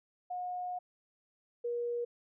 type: tone pair in turn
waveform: sine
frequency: 722 / 477.3 Hz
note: F#5 / A#4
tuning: -43 / +41 cents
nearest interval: perfect fifth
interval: 716 cents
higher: first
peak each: -35 / -32 dBFS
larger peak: second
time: 0.3-0.79 / 1.64-2.05 s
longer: first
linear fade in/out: 10 ms
effects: none